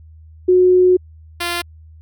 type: tone pair in turn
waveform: sine / 5% pulse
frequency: 365 / 346.5 Hz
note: F#4 / F4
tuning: -24 / -14 cents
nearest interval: minor second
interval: 90 cents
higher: first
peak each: -8 dBFS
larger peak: neither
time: 0.48-0.97 / 1.4-1.62 s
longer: first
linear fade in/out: 10 ms
effects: added 79 Hz sine -39 dBFS peak until 2.01 s